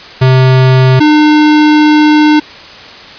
square tone pair in turn, 130 / 302.5 Hz, C3 / D#4, -11 / -49 cents, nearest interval octave + minor third, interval 1462 cents, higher second, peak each -4 dBFS, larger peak neither, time 0.21-1 / 1-2.4 s, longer second, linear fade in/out 10 ms, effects white hiss -30 dBFS RMS until 3.18 s + resampled to 11025 Hz

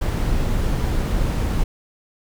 brown noise, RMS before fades -20 dBFS, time 0.01-1.64 s, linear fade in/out 10 ms, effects none

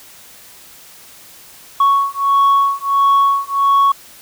sine beating tone pair, 1110 / 1111.5 Hz, C#6 / C#6, +2 / +4 cents, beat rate 1.5 Hz, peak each -12 dBFS, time 1.8-3.92 s, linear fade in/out 5 ms, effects tanh soft clip ceiling -7 dBFS + white hiss -41 dBFS RMS until 4.21 s

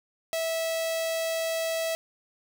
sawtooth tone with notch filter, 653 Hz, E5, 17 cents flat, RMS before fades -29 dBFS, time 0.33-1.95 s, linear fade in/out 0 ms, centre 1400 Hz, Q 1.8, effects none

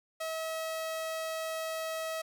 sawtooth tone, 643 Hz, E5, 43 cents flat, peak -30 dBFS, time 0.2-2.22 s, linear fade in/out 10 ms, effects none

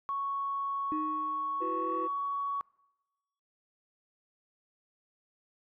sine tone with pitch glide, 1108.7 to 1121.6 Hz, C#6 to C#6, 0 to +20 cents, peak -30 dBFS, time 0.09-2.61 s, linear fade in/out 0 ms, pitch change +20 cents, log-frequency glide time 1.8-1.93 s
sine tone with exponential decay, 308.4 Hz, D#4, 15 cents flat, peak -30 dBFS, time 0.92-1.94 s, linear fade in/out 0 ms, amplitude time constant 220 ms
sine chord, E suspended second, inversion none, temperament equal with one note detuned, 329.6 / 370 / 497.3 Hz, E4 / F#4 / B4, 0 / 0 / +12 cents, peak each -37 dBFS, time 1.6-2.08 s, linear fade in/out 20 ms
effects noise-tail reverb RT60 1.0 s tail -24 dB re dry + tanh soft clip ceiling -22 dBFS

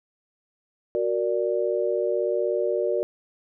sine chord, Gb augmented, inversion none, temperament equal, 370 / 466.2 / 587.3 Hz, Gb4 / Bb4 / D5, 0 / 0 / 0 cents, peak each -26 dBFS, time 0.95-3.03 s, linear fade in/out 0 ms, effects none

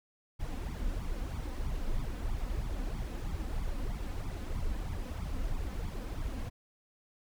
brown noise with flanger, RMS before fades -35 dBFS, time 0.39-6.5 s, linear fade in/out 20 ms, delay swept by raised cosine 0.85 to 4.05 ms, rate 3.1 Hz, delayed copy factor +0.7, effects none

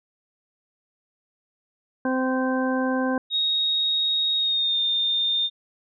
harmonic tone, 259.1 Hz, C4, 17 cents flat, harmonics 1 / 2 / 3 / 4 / 6, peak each -23 / -27 / -32 / -32 / -31 dBFS, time 2.05-3.18 s, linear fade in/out 2 ms
sine tone with pitch glide, 3756 to 3628 Hz, A#7 to A#7, +12 to -48 cents, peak -20 dBFS, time 3.3-5.5 s, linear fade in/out 50 ms, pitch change -60 cents, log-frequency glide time 4.36-4.79 s
effects none

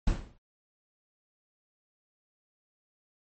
brown noise with exponential decay, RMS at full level -23 dBFS, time 0.07-0.38 s, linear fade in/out 5 ms, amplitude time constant 66 ms, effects MP3 32 kbps

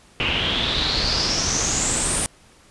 pink noise with low-pass filter sweep, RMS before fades -22 dBFS, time 0.2-2.26 s, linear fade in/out 0 ms, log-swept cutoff 2700 to 9500 Hz, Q 7.8, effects pink hiss -52 dBFS RMS until 2.7 s + resampled to 24000 Hz

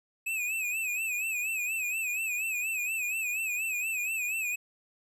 square tone with vibrato, 2554 Hz, D#7, 45 cents sharp, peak -30 dBFS, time 0.26-4.56 s, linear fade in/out 10 ms, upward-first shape sine, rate 4.2 Hz, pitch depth 90 cents each way, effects none

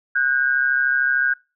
sine tone pair together, 1473 / 1606.4 Hz, F#6 / G6, -8 / +42 cents, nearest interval major second, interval 150 cents, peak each -19 dBFS, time 0.15-1.34 s, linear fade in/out 10 ms, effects noise-tail reverb RT60 0.3 s tail -24 dB re dry

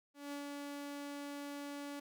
sawtooth tone with ADSR envelope, 285.9 Hz, D4, 46 cents flat, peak -37 dBFS, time 0.14-2 s, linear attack 180 ms, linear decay 110 ms, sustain -2 dB, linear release 8 ms, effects none

